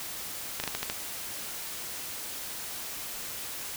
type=clicks; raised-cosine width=0.2 ms; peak=-13 dBFS; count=6; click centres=0.6 / 0.638 / 0.677 / 0.75 / 0.83 / 0.899 s; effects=white hiss -38 dBFS RMS until 3.76 s